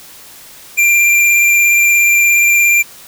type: tone with vibrato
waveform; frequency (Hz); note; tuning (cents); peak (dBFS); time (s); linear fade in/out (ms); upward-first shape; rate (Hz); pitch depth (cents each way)
square; 2377; D7; +20; -8; 0.77-2.83; 20; triangle; 17; 17
effects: white hiss -37 dBFS RMS until 3.07 s